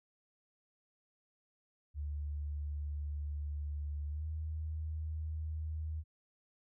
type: tone with pitch glide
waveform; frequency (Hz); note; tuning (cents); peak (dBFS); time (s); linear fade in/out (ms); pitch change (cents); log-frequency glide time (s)
sine; 73.42 to 78.24; D2 to D#2; 0 to +10; -36; 1.94-6.04; 50; +110; 4.09-4.26
effects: none